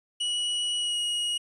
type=tone with pitch glide; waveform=45% pulse; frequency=2927 to 2893 Hz; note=F#7 to F#7; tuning=-19 to -40 cents; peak=-26 dBFS; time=0.2-1.38 s; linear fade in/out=10 ms; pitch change=-21 cents; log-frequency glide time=0.76-0.98 s; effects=resampled to 24000 Hz